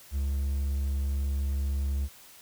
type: tone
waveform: triangle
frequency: 69.3 Hz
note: C#2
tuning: in tune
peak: -24 dBFS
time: 0.11-2.09 s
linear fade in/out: 50 ms
effects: white hiss -52 dBFS RMS until 2.41 s